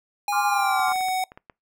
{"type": "tone with pitch glide", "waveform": "square", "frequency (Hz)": [819, 746.7], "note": ["G#5", "F#5"], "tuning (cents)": [-24, 16], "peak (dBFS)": -23, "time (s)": [0.28, 1.24], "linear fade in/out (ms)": 2, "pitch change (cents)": -160, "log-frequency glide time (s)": [0.47, 0.88]}
{"type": "chord", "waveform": "sine", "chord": "D half-diminished seventh", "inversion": "second", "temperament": "equal", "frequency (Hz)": [830.6, 1046.5, 1174.7, 1396.9], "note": ["Ab5", "C6", "D6", "F6"], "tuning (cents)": [0, 0, 0, 0], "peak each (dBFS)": -28, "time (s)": [0.32, 0.93], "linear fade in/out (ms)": 10}
{"type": "clicks", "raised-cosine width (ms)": 0.5, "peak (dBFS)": -27, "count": 9, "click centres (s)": [0.796, 0.884, 0.919, 0.959, 1.009, 1.085, 1.319, 1.375, 1.498]}
{"effects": ["noise-tail reverb RT60 0.2 s tail -24 dB re dry"]}